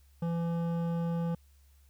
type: tone with hard clipping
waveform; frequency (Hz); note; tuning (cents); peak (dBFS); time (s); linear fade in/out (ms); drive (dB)
sine; 168.6; E3; +39; -31; 0.22-1.35; 5; 12
effects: added 69 Hz sine -58 dBFS peak until 1.89 s + white hiss -70 dBFS RMS until 1.89 s